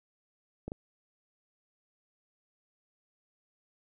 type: clicks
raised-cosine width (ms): 2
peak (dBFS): -24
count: 2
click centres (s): 0.68 / 0.719
effects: none